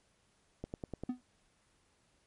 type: click train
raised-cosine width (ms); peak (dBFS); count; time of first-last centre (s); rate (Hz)
2; -26; 5; 0.64-1.036; 10.1
type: tone with exponential decay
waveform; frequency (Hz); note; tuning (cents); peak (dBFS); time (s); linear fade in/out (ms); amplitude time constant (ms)
triangle; 250; B3; +21; -27; 1.09-1.21; 5; 25
effects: pink hiss -72 dBFS RMS until 2.26 s + MP3 48 kbps